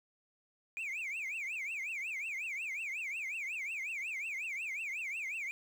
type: tone with vibrato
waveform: sine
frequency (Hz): 2374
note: D7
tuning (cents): +18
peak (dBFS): -34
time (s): 0.77-5.51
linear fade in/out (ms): 0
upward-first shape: triangle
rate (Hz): 5.5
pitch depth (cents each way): 270
effects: tanh soft clip ceiling -35 dBFS + 10-bit